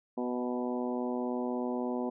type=harmonic tone with a mistuned harmonic; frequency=123.47 Hz; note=B2; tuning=in tune; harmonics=2 / 3 / 4 / 5 / 6 / 7 / 8; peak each=-33 / -37 / -39 / -41 / -43 / -44 / -45 dBFS; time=0.17-2.1 s; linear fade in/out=10 ms; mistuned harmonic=5; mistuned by=+17 cents; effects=none